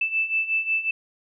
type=beating tone pair; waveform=sine; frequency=2637 / 2642.5 Hz; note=E7 / E7; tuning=0 / +4 cents; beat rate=5.5 Hz; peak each=-27 / -23 dBFS; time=0.01-0.91 s; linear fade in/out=5 ms; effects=none